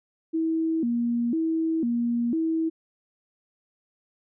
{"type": "tone with vibrato", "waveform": "sine", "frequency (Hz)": 276.9, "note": "C#4", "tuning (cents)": -2, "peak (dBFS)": -22, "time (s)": [0.33, 2.7], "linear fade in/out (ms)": 20, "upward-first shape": "square", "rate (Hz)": 1, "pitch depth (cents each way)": 270, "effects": []}